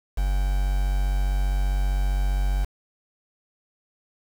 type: tone with quantisation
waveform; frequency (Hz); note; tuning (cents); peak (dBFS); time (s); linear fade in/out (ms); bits
triangle; 47.6; F#1; +50; -18; 0.17-2.65; 10; 6
effects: none